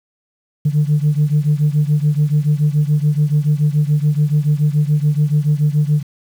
sine beating tone pair, 146.8 / 153.8 Hz, D3 / D#3, 0 / -20 cents, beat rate 7 Hz, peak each -13 / -15 dBFS, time 0.65-6.03 s, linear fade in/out 10 ms, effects tanh soft clip ceiling -7 dBFS + 7-bit

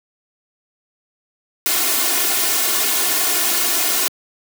white noise with comb filter, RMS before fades -18 dBFS, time 1.66-4.08 s, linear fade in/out 0 ms, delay 2.8 ms, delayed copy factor +0.9, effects high-pass 200 Hz 12 dB/octave

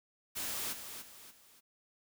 white noise with echo, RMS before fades -38 dBFS, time 0.35-0.74 s, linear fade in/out 20 ms, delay 290 ms, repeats 3, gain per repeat -8 dB, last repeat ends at 1.61 s, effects none

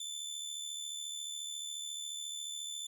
25% pulse tone with amplitude modulation, 3520 Hz, A7, in tune, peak -33 dBFS, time 0-2.87 s, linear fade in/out 5 ms, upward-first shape sine, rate 74.2 Hz, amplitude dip 55%, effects none

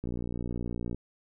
click train, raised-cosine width 3 ms, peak -22 dBFS, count 55, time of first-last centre 0.04-0.946 s, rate 59.6 Hz, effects none

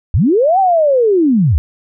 sine linear two-way sweep, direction up then down, 59 to 790 to 59 Hz, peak -8 dBFS, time 0.14-1.58 s, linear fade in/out 0 ms, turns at 0.59 s, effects none

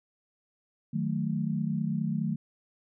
sine chord, D# diminished, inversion none, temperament equal, 155.56 / 185 / 220 Hz, D#3 / F#3 / A3, 0 / 0 / 0 cents, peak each -31 / -32 / -31 dBFS, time 0.93-2.36 s, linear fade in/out 10 ms, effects none

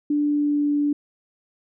sine tone with pitch glide, 293.7 to 291.3 Hz, D4 to D4, 0 to -14 cents, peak -18 dBFS, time 0.1-0.93 s, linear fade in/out 5 ms, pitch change -14 cents, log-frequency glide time 0.23-0.71 s, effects none

